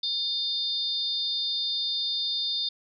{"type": "tone cluster", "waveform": "sine", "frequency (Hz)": [3616, 4343, 4833], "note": ["A7", "C#8", "D8"], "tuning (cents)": [47, -36, 49], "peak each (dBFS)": [-28, -33, -32], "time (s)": [0.03, 2.69], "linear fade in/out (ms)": 5, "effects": []}